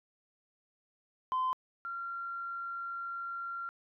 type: tone pair in turn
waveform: sine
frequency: 1029 / 1376.9 Hz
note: C6 / F6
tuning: -29 / -25 cents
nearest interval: perfect fourth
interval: 504 cents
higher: second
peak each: -27 / -36 dBFS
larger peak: first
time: 1.32-1.53 / 1.85-3.69 s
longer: second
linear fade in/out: 0 ms
effects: tanh soft clip ceiling -26 dBFS